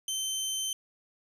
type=tone; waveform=20% pulse; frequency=3094 Hz; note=G7; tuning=23 cents flat; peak=-25 dBFS; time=0.08-0.73 s; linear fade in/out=2 ms; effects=resampled to 32000 Hz + 11-bit